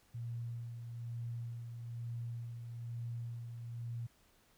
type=tone with tremolo; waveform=sine; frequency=117.8 Hz; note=A#2; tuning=19 cents sharp; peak=-38 dBFS; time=0.14-4.07 s; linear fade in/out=10 ms; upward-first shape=sine; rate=1.1 Hz; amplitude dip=45%; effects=pink hiss -69 dBFS RMS until 4.57 s